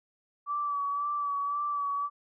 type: tone with vibrato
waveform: sine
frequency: 1151 Hz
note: D6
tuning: 35 cents flat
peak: -28 dBFS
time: 0.46-2.1 s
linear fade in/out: 50 ms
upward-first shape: sine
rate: 1.9 Hz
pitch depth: 31 cents each way
effects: none